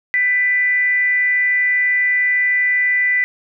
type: tone with frequency modulation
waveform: sine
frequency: 1987 Hz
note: B6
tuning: 10 cents sharp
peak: -13 dBFS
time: 0.14-3.24 s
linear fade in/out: 0 ms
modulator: 424 Hz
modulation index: 0.22
effects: none

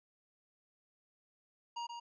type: tone with echo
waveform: square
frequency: 944 Hz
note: A#5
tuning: 22 cents sharp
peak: -39 dBFS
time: 1.76-1.87 s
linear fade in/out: 10 ms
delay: 130 ms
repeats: 1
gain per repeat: -5 dB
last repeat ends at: 2 s
effects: resampled to 16000 Hz

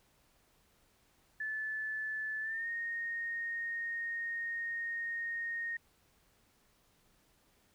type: tone with pitch glide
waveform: sine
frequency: 1741 to 1855.2 Hz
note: A6 to A#6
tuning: -19 to -9 cents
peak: -35 dBFS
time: 1.4-5.77 s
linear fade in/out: 5 ms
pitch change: +110 cents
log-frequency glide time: 2.41-2.68 s
effects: pink hiss -70 dBFS RMS until 7.74 s

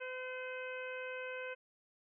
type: harmonic tone with a mistuned harmonic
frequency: 510 Hz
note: C5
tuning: 44 cents flat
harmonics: 1 / 2 / 3 / 4 / 5 / 6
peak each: -43 / -52 / -46 / -52 / -48 / -59 dBFS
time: 0-1.55 s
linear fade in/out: 20 ms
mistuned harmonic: 4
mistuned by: +27 cents
effects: none

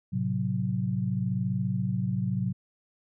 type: chord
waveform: sine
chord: F# diminished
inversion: first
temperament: equal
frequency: 110 / 130.81 / 185 Hz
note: A2 / C3 / F#3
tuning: 0 / 0 / 0 cents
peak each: -31 / -30 / -29 dBFS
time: 0.12-2.53 s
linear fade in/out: 20 ms
effects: none

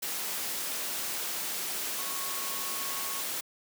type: tone in noise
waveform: sine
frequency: 1100 Hz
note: C#6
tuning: 14 cents flat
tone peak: -42 dBFS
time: 1.98-3.21 s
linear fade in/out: 10 ms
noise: white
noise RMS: -34 dBFS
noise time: 0.02-3.41 s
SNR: -11 dB
effects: high-pass 200 Hz 12 dB/octave

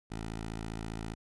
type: tone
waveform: 10% pulse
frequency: 55 Hz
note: A1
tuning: in tune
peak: -29 dBFS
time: 0.1-1.15 s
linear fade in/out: 20 ms
effects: resampled to 24000 Hz

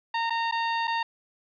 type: tone with dropouts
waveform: sawtooth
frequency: 920 Hz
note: A#5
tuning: 23 cents flat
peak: -21 dBFS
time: 0.14-1.03 s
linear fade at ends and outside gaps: 5 ms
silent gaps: 0.298-0.304 / 0.513-0.522 / 0.873-0.877 s
effects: resampled to 11025 Hz + 10-bit

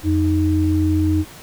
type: tone pair together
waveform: sine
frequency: 87.55 / 311.1 Hz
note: F2 / D#4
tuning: +5 / 0 cents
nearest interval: octave + minor seventh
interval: 2195 cents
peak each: -17 dBFS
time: 0.03-1.25 s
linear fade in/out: 50 ms
effects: pink hiss -40 dBFS RMS until 1.42 s

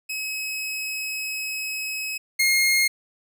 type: tone pair in turn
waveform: sawtooth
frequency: 2559 / 2140 Hz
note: D#7 / C7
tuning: +48 / +38 cents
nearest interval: minor third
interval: 310 cents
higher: first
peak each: -24 / -14 dBFS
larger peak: second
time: 0.09-2.18 / 2.39-2.88 s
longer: first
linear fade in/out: 10 ms
effects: none

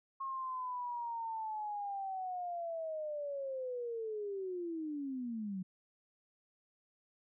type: linear sweep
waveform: sine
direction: down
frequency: 1084 to 180.6 Hz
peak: -37 dBFS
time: 0.2-5.63 s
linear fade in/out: 10 ms
effects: none

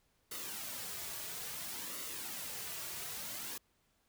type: noise with flanger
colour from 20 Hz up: white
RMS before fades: -43 dBFS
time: 0.31-3.58 s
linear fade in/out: 5 ms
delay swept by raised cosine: 1.2 to 3.9 ms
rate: 0.59 Hz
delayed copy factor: -0.55
effects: pink hiss -75 dBFS RMS until 4.08 s

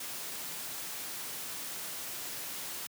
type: noise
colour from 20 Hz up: white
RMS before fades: -40 dBFS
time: 0-2.87 s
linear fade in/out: 5 ms
effects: high-pass 100 Hz 12 dB/octave

